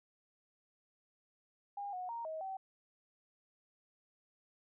sine tone with pitch steps, 808 / 731 / 931 / 634 / 767 Hz, G#5 / F#5 / A#5 / D#5 / G5, -48 / -21 / -2 / +32 / -38 cents, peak -39 dBFS, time 1.77-2.57 s, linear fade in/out 5 ms, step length 160 ms, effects none

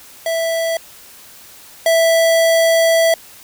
square tone pair in turn, 659 / 659 Hz, E5 / E5, -1 / -1 cents, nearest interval unison, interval 0 cents, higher neither, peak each -17 / -11 dBFS, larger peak second, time 0.26-0.77 / 1.86-3.14 s, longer second, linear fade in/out 2 ms, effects white hiss -41 dBFS RMS until 3.43 s

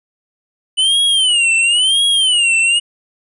square tone with vibrato, 2975 Hz, F#7, 9 cents sharp, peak -11 dBFS, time 0.77-2.8 s, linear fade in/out 20 ms, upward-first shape sine, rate 0.97 Hz, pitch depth 180 cents each way, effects resampled to 24000 Hz

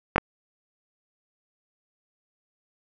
clicks, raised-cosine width 0.5 ms, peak -4 dBFS, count 2, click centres 0.16 / 0.181 s, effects none

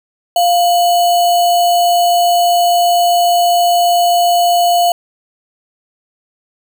sine tone with sample-and-hold, 698.5 Hz, F5, in tune, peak -8 dBFS, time 0.36-4.92 s, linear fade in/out 2 ms, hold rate 3675 Hz, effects none

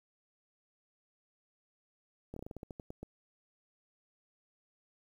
slowing click train, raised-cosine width 2 ms, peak -30 dBFS, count 12, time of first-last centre 2.34-3.03 s, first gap 24 ms, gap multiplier 1.18, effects 10-bit

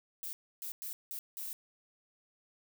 violet noise bursts at uneven times, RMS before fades -41 dBFS, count 5, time 0.23-0.33 / 0.62-0.72 / 0.82-0.93 / 1.11-1.19 / 1.37-1.53 s, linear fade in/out 0 ms, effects none

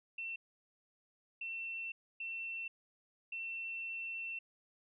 sine tone bursts at uneven times, 2696 Hz, E7, 38 cents sharp, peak -39 dBFS, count 4, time 0.18-0.36 / 1.41-1.92 / 2.2-2.68 / 3.32-4.39 s, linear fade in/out 5 ms, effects none

